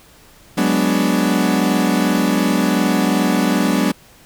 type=chord; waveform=40% pulse; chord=G# half-diminished seventh; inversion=third; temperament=equal; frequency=185 / 207.7 / 246.9 / 293.7 Hz; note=F#3 / G#3 / B3 / D4; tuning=0 / 0 / 0 / 0 cents; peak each=-19 dBFS; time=0.57-3.92 s; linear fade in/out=10 ms; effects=pink hiss -47 dBFS RMS until 4.25 s